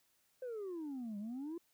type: exponential two-way sweep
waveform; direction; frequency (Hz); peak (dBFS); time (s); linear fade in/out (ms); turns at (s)
sine; down then up; 523.3 to 198.9 to 349.2; -38; 0.42-1.58; 5; 1.18
effects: tanh soft clip ceiling -39 dBFS + white hiss -75 dBFS RMS until 1.73 s